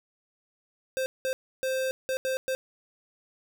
square tone bursts at uneven times, 523.3 Hz, C5, in tune, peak -27 dBFS, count 6, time 0.97-1.06 / 1.25-1.33 / 1.63-1.91 / 2.09-2.17 / 2.25-2.37 / 2.48-2.55 s, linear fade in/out 0 ms, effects none

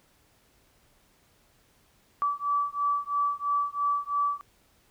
sine beating tone pair, 1152 / 1155 Hz, D6 / D6, -34 / -29 cents, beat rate 3 Hz, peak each -28 dBFS, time 2.22-4.41 s, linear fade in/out 0 ms, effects pink hiss -64 dBFS RMS until 4.9 s

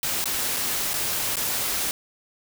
white noise with dropouts, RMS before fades -26 dBFS, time 0.03-1.91 s, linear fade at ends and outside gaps 1 ms, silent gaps 0.242-0.256 / 0.565-0.568 / 0.934-0.939 / 1.357-1.368 s, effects none

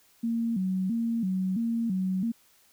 sine tone with vibrato, 207.9 Hz, G#3, 2 cents sharp, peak -25 dBFS, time 0.23-2.32 s, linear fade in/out 10 ms, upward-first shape square, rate 1.5 Hz, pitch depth 180 cents each way, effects white hiss -62 dBFS RMS until 2.72 s

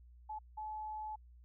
sine tone bursts at uneven times, 859 Hz, A5, 42 cents flat, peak -40 dBFS, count 2, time 0.29-0.39 / 0.57-1.16 s, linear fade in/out 10 ms, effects added 60 Hz sine -56 dBFS peak until 1.44 s

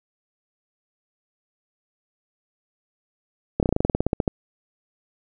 slowing click train, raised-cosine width 2 ms, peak -6 dBFS, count 15, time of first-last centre 3.6-4.278 s, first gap 28 ms, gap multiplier 1.08, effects none

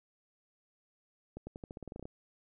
accelerating click train, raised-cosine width 2 ms, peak -30 dBFS, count 13, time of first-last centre 1.37-2.055 s, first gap 100 ms, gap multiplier 0.89, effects none

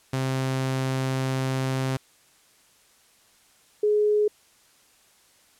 sawtooth / sine tone pair in turn, 131.9 / 419.9 Hz, C3 / G#4, +14 / +19 cents, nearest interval octave + minor sixth, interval 2005 cents, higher second, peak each -20 / -18 dBFS, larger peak second, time 0.13-1.97 / 3.83-4.28 s, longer first, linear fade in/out 5 ms, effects white hiss -59 dBFS RMS until 5.59 s + low-pass 11000 Hz 12 dB/octave

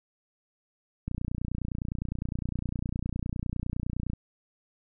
click train, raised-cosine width 5 ms, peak -19 dBFS, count 92, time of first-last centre 1.08-4.134 s, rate 29.8 Hz, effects none

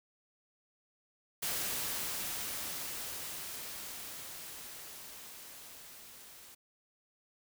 white noise with level ramp, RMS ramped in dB -35 to -54 dBFS, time 1.42-6.55 s, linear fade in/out 10 ms, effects none

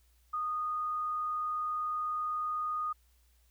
sine tone, 1234 Hz, D#6, 15 cents flat, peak -31 dBFS, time 0.33-2.93 s, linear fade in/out 10 ms, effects added 60 Hz sine -64 dBFS peak until 3.5 s + white hiss -72 dBFS RMS until 3.5 s

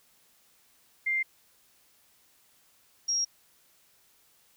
sine tone pair in turn, 2101 / 5609 Hz, C7 / F8, +7 / +7 cents, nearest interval octave + perfect fourth, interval 1700 cents, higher second, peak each -25 dBFS, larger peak neither, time 1.06-1.23 / 3.08-3.25 s, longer neither, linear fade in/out 10 ms, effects white hiss -64 dBFS RMS until 4.56 s

